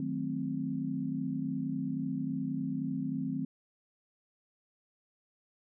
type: chord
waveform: sine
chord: D# diminished seventh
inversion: none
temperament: equal with one note detuned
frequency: 155.56 / 185 / 218 / 261.6 Hz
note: D#3 / F#3 / A3 / C4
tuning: 0 / 0 / -16 / 0 cents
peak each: -38 / -39 / -39 / -34 dBFS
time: 0-3.45 s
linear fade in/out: 2 ms
effects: none